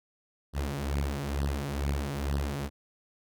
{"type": "beating tone pair", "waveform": "sawtooth", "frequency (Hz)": [69.3, 71.5], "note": ["C#2", "D2"], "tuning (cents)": [0, -46], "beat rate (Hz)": 2.2, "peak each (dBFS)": -28, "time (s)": [0.53, 2.7], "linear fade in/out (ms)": 50, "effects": []}